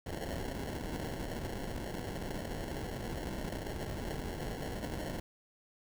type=noise with sample-and-hold; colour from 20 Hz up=pink; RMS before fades=-39 dBFS; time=0.06-5.2 s; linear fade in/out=5 ms; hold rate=1225 Hz; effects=none